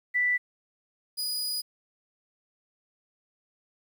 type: tone pair in turn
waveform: sine / sawtooth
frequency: 1975.5 / 4934 Hz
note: B6 / D#8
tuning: 0 / -15 cents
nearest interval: octave + major third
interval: 1585 cents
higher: second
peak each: -22 / -26 dBFS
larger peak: first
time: 0.14-0.38 / 1.17-1.62 s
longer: second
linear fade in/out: 20 ms
effects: 10-bit